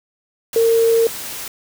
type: tone in noise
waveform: sine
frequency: 457.2 Hz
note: A#4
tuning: 34 cents flat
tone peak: -11 dBFS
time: 0.56-1.07 s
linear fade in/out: 2 ms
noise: white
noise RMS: -29 dBFS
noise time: 0.53-1.48 s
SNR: +15 dB
effects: none